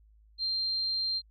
sine tone, 4171 Hz, C8, 6 cents flat, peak -28 dBFS, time 0.38-1.22 s, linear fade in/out 50 ms, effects added 53 Hz sine -57 dBFS peak until 1.3 s

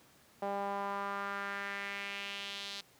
sawtooth tone with band-pass filter sweep, 199.6 Hz, G3, 32 cents sharp, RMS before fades -39 dBFS, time 0.42-2.81 s, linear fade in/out 5 ms, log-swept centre 710 to 4100 Hz, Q 2.5, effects pink hiss -63 dBFS RMS until 2.99 s + high-pass 100 Hz 12 dB/octave

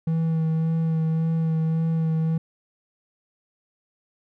triangle tone with vibrato, 161.6 Hz, E3, 34 cents flat, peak -18 dBFS, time 0.07-2.38 s, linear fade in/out 5 ms, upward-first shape sine, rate 1.8 Hz, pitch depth 17 cents each way, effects none

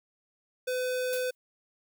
square tone, 505 Hz, B4, 39 cents sharp, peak -29 dBFS, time 0.67-1.31 s, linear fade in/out 10 ms
blue noise with exponential decay, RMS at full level -35 dBFS, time 1.13-1.35 s, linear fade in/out 0 ms, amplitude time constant 47 ms
effects none

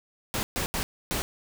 pink noise bursts at uneven times, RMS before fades -29 dBFS, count 4, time 0.34-0.43 / 0.56-0.66 / 0.74-0.83 / 1.11-1.22 s, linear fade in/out 0 ms, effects none

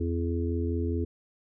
harmonic tone, 84.8 Hz, E2, 50 cents sharp, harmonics 1 / 3 / 4 / 5, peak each -28 / -33 / -34 / -35 dBFS, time 0-1.05 s, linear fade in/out 10 ms, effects none

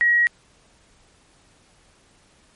sine tone, 1903 Hz, A#6, 35 cents sharp, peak -14 dBFS, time 0.01-0.27 s, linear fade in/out 0 ms, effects pink hiss -57 dBFS RMS until 2.55 s + MP3 48 kbps

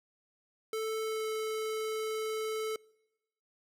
square tone with pitch glide, 440 to 436.7 Hz, A4 to A4, 0 to -13 cents, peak -33 dBFS, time 0.73-2.76 s, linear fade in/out 2 ms, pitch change -13 cents, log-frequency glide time 1.02-1.26 s, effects noise-tail reverb RT60 1.0 s tail -26 dB re dry

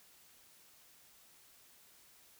silence, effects white hiss -63 dBFS RMS until 2.39 s

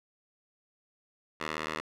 10% pulse tone with band-pass filter, 77.78 Hz, D#2, in tune, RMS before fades -36 dBFS, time 1.4-1.81 s, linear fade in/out 10 ms, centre 1800 Hz, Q 0.85, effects none

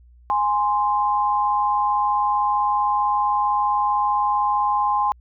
sine tone pair together, 829 / 1044.5 Hz, G#5 / C6, -3 / -3 cents, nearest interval major third, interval 400 cents, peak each -20 / -20 dBFS, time 0.3-5.12 s, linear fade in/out 0 ms, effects added 60 Hz sine -47 dBFS peak until 5.2 s

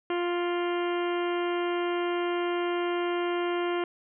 harmonic tone with a mistuned harmonic, 350 Hz, F4, 4 cents sharp, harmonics 1 / 2 / 3 / 4 / 5 / 6 / 7 / 8 / 9, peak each -27 / -35 / -36 / -39 / -43 / -42 / -46 / -43 / -46 dBFS, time 0.1-3.84 s, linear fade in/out 2 ms, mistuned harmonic 7, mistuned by -39 cents, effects none

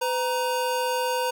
square tone pair together, 505.2 / 939 Hz, B4 / A#5, +39 / +12 cents, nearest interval major seventh, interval 1073 cents, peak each -27 dBFS, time 0.01-1.31 s, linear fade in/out 10 ms, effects none

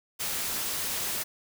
white noise with amplitude modulation, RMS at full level -30 dBFS, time 0.19-1.24 s, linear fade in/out 20 ms, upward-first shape sine, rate 244 Hz, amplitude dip 30%, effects none

